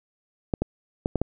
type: clicks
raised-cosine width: 2 ms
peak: -10 dBFS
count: 5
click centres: 0.538 / 0.62 / 1.059 / 1.157 / 1.216 s
effects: none